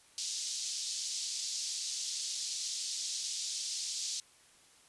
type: band-pass noise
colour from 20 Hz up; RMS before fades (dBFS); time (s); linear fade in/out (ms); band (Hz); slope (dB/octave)
pink; -38; 0.18-4.2; 0; 4300 to 7400; 24
effects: white hiss -62 dBFS RMS until 4.88 s + resampled to 24000 Hz